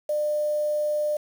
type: tone with quantisation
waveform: sine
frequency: 600 Hz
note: D5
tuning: 37 cents sharp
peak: -22 dBFS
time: 0.09-1.17 s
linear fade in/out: 5 ms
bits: 7
effects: none